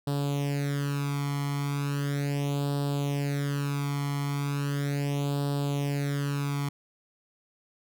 sawtooth tone with flanger, 142.2 Hz, C#3, 45 cents sharp, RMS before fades -29 dBFS, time 0.07-6.69 s, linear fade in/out 5 ms, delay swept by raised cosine 0.23 to 0.94 ms, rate 0.37 Hz, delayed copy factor +0.8, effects none

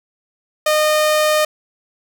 sawtooth tone, 612 Hz, D#5, 29 cents flat, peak -9 dBFS, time 0.66-1.45 s, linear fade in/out 5 ms, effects none

